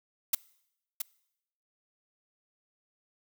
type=noise with echo; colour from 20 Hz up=blue; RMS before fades=-25 dBFS; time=0.33-0.35 s; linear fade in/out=5 ms; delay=670 ms; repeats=1; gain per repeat=-7 dB; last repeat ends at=1.02 s; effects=noise-tail reverb RT60 0.8 s tail -23 dB re dry